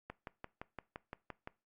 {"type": "click train", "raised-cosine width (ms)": 0.5, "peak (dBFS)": -28, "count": 9, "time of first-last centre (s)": [0.1, 1.475], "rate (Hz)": 5.82, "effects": ["noise-tail reverb RT60 0.3 s tail -21 dB re dry", "Opus 48 kbps"]}